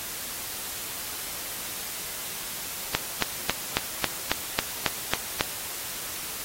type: click train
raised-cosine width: 0.2 ms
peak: -3 dBFS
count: 10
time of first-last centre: 2.95-5.409 s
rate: 3.66 Hz
effects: white hiss -35 dBFS RMS until 6.44 s + AAC 48 kbps